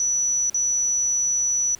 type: tone with dropouts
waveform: sine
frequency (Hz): 5920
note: F#8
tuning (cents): 0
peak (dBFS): -19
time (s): 0-1.75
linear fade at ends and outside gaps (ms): 1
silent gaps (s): 0.498-0.544
effects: pink hiss -49 dBFS RMS until 1.79 s